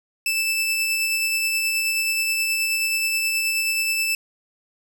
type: tone with tremolo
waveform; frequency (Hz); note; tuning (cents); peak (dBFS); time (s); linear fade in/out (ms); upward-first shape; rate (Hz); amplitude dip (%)
sawtooth; 2639; E7; +1; -16; 0.26-4.15; 2; sine; 9.4; 25
effects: none